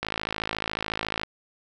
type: click train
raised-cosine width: 0.3 ms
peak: -11 dBFS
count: 66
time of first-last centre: 0.03-1.234 s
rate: 54 Hz
effects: none